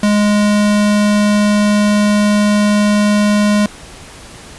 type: tone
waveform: square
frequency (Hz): 207.7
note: G#3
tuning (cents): 0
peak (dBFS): -10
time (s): 0.03-3.66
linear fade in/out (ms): 2
effects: pink hiss -35 dBFS RMS until 4.58 s + resampled to 24000 Hz